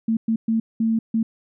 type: tone bursts at uneven times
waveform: sine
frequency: 224.7 Hz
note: A3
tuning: 37 cents sharp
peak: -17 dBFS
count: 5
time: 0.08-0.17 / 0.28-0.36 / 0.48-0.6 / 0.8-0.99 / 1.14-1.23 s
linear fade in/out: 5 ms
effects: none

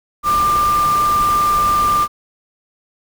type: tone in noise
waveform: sine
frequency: 1192 Hz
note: D6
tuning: 25 cents sharp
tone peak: -12 dBFS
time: 0.23-2.08 s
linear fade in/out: 50 ms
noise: pink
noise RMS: -26 dBFS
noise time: 0.23-2.08 s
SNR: +11 dB
effects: none

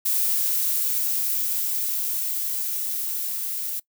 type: noise with level ramp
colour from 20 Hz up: violet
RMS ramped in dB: -22 to -29 dBFS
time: 0.05-3.8 s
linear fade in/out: 10 ms
effects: noise-tail reverb RT60 0.1 s tail -22 dB re dry

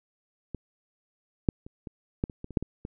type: clicks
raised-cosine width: 3 ms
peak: -21 / -8 / -30 / -25 / -13 / -27 / -24 / -28 / -9 / -21 / -23 dBFS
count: 11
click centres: 0.547 / 1.488 / 1.665 / 1.872 / 2.239 / 2.298 / 2.444 / 2.507 / 2.572 / 2.626 / 2.851 s
effects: none

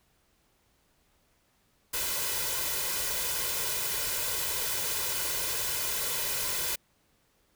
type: noise with comb filter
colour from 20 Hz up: white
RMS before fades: -31 dBFS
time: 1.93-6.76 s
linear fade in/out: 10 ms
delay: 2 ms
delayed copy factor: +0.65
effects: pink hiss -69 dBFS RMS until 7.55 s

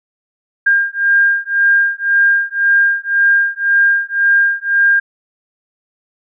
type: beating tone pair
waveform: sine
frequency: 1605 / 1606.9 Hz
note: G6 / G6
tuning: +40 / +42 cents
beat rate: 1.9 Hz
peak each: -13 dBFS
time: 0.66-5 s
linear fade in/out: 10 ms
effects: none

